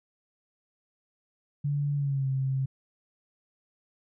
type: tone with pitch glide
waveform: sine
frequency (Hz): 144 to 133.58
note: D3 to C3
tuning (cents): -34 to +36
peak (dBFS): -25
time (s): 1.64-2.66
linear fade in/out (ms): 10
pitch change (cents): -130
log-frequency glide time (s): 1.95-2.28
effects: none